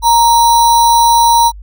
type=tone with sample-and-hold; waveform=sine; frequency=932.3 Hz; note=A#5; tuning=in tune; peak=-5 dBFS; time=0.02-1.52 s; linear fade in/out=50 ms; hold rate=4900 Hz; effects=added 50 Hz sine -28 dBFS peak until 1.62 s